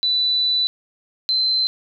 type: tone pair in turn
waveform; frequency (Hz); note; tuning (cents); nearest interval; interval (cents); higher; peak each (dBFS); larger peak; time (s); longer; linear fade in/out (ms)
sine; 3980 / 4082; B7 / C8; +13 / -44; unison; 43; second; -16; neither; 0.03-0.67 / 1.29-1.67; first; 0
effects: none